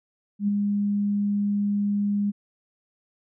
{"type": "tone with ADSR envelope", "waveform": "sine", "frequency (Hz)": 203.8, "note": "G#3", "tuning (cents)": -32, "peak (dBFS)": -18, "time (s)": [0.39, 2.32], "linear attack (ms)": 91, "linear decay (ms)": 10, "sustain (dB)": -3, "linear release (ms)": 27, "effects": []}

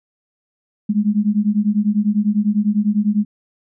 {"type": "beating tone pair", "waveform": "sine", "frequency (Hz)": [203.8, 213.8], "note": ["G#3", "A3"], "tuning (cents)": [-32, -49], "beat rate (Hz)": 10, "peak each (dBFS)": -17, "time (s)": [0.89, 3.25], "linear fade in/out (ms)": 10, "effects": []}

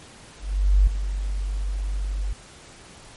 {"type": "tone with ADSR envelope", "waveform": "sine", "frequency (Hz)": 48.41, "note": "G1", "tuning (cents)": -21, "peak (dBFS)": -11, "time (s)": [0.39, 2.33], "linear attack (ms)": 480, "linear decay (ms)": 5, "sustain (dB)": -12, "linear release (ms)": 4, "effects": ["pink hiss -46 dBFS RMS until 3.16 s", "MP3 48 kbps"]}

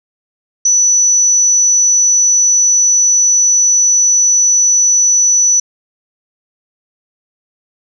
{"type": "tone", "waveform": "sine", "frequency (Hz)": 5950, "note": "F#8", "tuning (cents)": 9, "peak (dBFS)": -7, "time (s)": [0.65, 5.6], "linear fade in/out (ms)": 5, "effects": []}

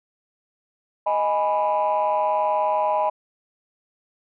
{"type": "chord", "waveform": "sine", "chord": "G# minor", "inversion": "second", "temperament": "equal", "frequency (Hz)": [622.3, 830.6, 987.8], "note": ["D#5", "G#5", "B5"], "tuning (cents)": [0, 0, 0], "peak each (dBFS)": -22, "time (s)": [1.06, 3.1], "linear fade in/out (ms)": 10, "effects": ["tanh soft clip ceiling -13 dBFS"]}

